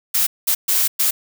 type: noise bursts at uneven times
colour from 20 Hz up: blue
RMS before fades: -17 dBFS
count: 4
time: 0.14-0.27 / 0.47-0.55 / 0.68-0.88 / 0.99-1.11 s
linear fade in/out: 10 ms
effects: none